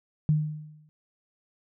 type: tone with exponential decay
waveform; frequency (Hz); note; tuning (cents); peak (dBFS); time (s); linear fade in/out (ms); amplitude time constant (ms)
sine; 152.6; D#3; -33; -17; 0.29-0.89; 0; 130
effects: none